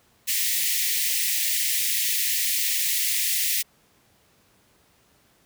white high-pass noise, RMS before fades -24 dBFS, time 0.27-3.63 s, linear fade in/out 20 ms, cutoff 1800 Hz, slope 96 dB/octave, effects pink hiss -61 dBFS RMS until 5.45 s + high-pass 60 Hz 12 dB/octave

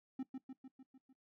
triangle tone with echo, 263.2 Hz, C4, 10 cents sharp, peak -35 dBFS, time 0.19-0.23 s, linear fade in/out 5 ms, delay 150 ms, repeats 6, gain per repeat -4 dB, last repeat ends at 1.13 s, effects noise-tail reverb RT60 0.1 s tail -17 dB re dry

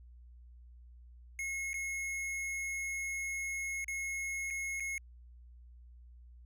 square tone with dropouts, 2170 Hz, C#7, 37 cents flat, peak -36 dBFS, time 1.39-4.98 s, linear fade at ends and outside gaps 1 ms, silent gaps 1.732-1.741 / 3.844-3.881 / 4.503-4.507 / 4.799-4.804 s, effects added 60 Hz sine -52 dBFS peak until 6.45 s + resampled to 32000 Hz

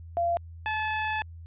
sine / 20% pulse tone pair in turn, 686 / 864.3 Hz, F5 / A5, -31 / -31 cents, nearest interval major third, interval 400 cents, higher second, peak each -23 / -22 dBFS, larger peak second, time 0.17-0.37 / 0.66-1.22 s, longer second, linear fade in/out 0 ms, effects added 83 Hz sine -41 dBFS peak until 1.46 s + resampled to 8000 Hz

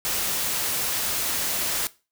white noise, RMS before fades -26 dBFS, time 0.05-1.87 s, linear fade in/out 0 ms, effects noise-tail reverb RT60 0.3 s tail -19 dB re dry

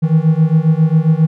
triangle beating tone pair, 155.56 / 162.96 Hz, D#3 / E3, 0 / -20 cents, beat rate 7.4 Hz, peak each -10 dBFS, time 0.02-1.27 s, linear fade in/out 20 ms, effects none

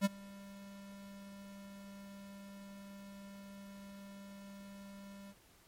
square tone with ADSR envelope, 198.2 Hz, G3, 19 cents sharp, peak -26 dBFS, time 0.01-5.34 s, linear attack 43 ms, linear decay 24 ms, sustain -24 dB, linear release 40 ms, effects pink hiss -65 dBFS RMS until 5.67 s + MP3 64 kbps

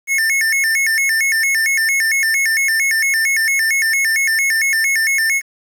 square tone with vibrato, 1975.5 Hz, B6, in tune, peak -14 dBFS, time 0.07-5.42 s, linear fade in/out 50 ms, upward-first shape square, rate 4.4 Hz, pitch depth 170 cents each way, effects 7-bit

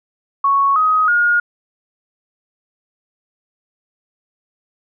sine tone with pitch steps, 1108.7 / 1258.9 / 1429.5 Hz, C#6 / D#6 / F6, 0 / +20 / +40 cents, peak -11 dBFS, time 0.44-1.4 s, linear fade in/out 5 ms, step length 320 ms, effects none

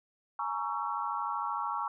sine chord, A# half-diminished seventh, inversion third, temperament just, 839.1 / 932.3 / 1118.8 / 1342.6 Hz, G#5 / A#5 / C#6 / E6, +18 / 0 / +16 / +31 cents, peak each -38 / -36 / -35 / -38 dBFS, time 0.39-1.88 s, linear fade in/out 2 ms, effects none

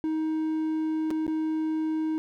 triangle tone with dropouts, 314.8 Hz, D#4, 20 cents sharp, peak -23 dBFS, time 0.04-2.18 s, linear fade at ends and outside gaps 0 ms, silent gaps 1.105-1.111 / 1.266-1.279 s, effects none

